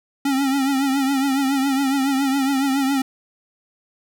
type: tone with vibrato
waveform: square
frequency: 272 Hz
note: C#4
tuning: 33 cents flat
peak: -18 dBFS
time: 0.25-3.02 s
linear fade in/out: 5 ms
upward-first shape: triangle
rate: 7.2 Hz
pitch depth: 77 cents each way
effects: none